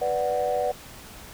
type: chord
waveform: sine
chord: B minor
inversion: none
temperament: equal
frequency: 493.9 / 587.3 / 740 Hz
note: B4 / D5 / F#5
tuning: 0 / 0 / 0 cents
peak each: -26 dBFS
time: 0.01-0.72 s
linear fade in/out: 10 ms
effects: tanh soft clip ceiling -15 dBFS + pink hiss -44 dBFS RMS until 1.33 s